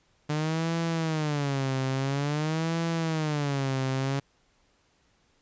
sawtooth tone with vibrato, 148.4 Hz, D3, 18 cents sharp, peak -22 dBFS, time 0.29-4.2 s, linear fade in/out 10 ms, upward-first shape sine, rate 0.49 Hz, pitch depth 200 cents each way, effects pink hiss -67 dBFS RMS until 5.41 s + resampled to 16000 Hz

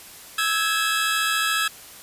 25% pulse tone cluster, 1309 / 1596 / 1670 / 3805 Hz, E6 / G6 / G#6 / A#7, -13 / +31 / +9 / +35 cents, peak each -20 / -28 / -20 / -28 dBFS, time 0.38-1.68 s, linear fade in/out 5 ms, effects white hiss -43 dBFS RMS until 2.02 s + resampled to 32000 Hz

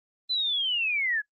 sine linear sweep, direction down, 4083 to 1649 Hz, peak -24 dBFS, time 0.29-1.22 s, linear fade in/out 20 ms, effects noise-tail reverb RT60 0.1 s tail -23 dB re dry + Opus 32 kbps

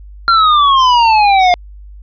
square exponential sweep, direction down, 1389 to 704 Hz, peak -7 dBFS, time 0.28-1.54 s, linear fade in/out 0 ms, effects added 50 Hz sine -31 dBFS peak until 2.02 s + resampled to 11025 Hz

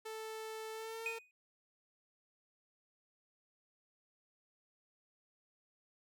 sawtooth tone with pitch glide, 440 to 455.3 Hz, A4 to A#4, 0 to -41 cents, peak -39 dBFS, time 0.05-1.19 s, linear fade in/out 10 ms, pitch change +59 cents, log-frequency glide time 0.72-1.07 s
triangle tone with exponential decay, 2489 Hz, D#7, in tune, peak -32 dBFS, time 1.06-1.31 s, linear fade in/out 1 ms, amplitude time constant 54 ms
effects none

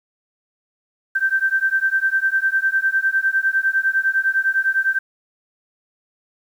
sine beating tone pair, 1557 / 1566.9 Hz, G6 / G6, -12 / -1 cents, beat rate 9.9 Hz, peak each -19 dBFS, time 1.15-4.99 s, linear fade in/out 10 ms, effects 8-bit

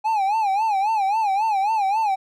triangle tone with vibrato, 830 Hz, G#5, 1 cent flat, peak -16 dBFS, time 0.04-2.16 s, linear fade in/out 20 ms, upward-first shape sine, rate 3.7 Hz, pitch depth 140 cents each way, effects none

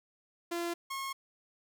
sawtooth tone pair in turn, 342.7 / 1084.2 Hz, F4 / C#6, -33 / -39 cents, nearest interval octave + minor sixth, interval 1994 cents, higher second, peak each -29 / -32 dBFS, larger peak first, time 0.51-0.74 / 0.9-1.13 s, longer neither, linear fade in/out 10 ms, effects none

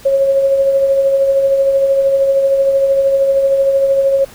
sine tone with tremolo, 546 Hz, C#5, 26 cents flat, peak -7 dBFS, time 0.05-4.25 s, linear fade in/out 10 ms, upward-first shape triangle, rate 13 Hz, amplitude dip 45%, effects pink hiss -39 dBFS RMS until 4.34 s

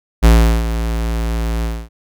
square tone with ADSR envelope, 56.5 Hz, A1, 47 cents sharp, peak -5 dBFS, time 0.22-1.89 s, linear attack 28 ms, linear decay 380 ms, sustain -12 dB, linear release 250 ms, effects none

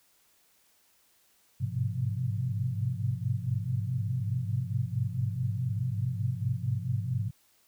sine tone cluster, 102.2 / 106.3 / 125 / 129.7 / 172 Hz, G#2 / G#2 / B2 / C3 / F3, -27 / +41 / +21 / -15 / -26 cents, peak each -33 / -37 / -32 / -34 / -40 dBFS, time 1.6-7.31 s, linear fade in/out 20 ms, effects white hiss -66 dBFS RMS until 7.67 s

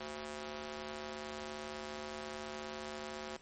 square tone with high-pass filter, 74.5 Hz, D2, 25 cents sharp, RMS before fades -44 dBFS, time 0-3.37 s, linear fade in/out 5 ms, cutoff 380 Hz, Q 0.79, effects pink hiss -61 dBFS RMS until 3.41 s + MP3 32 kbps

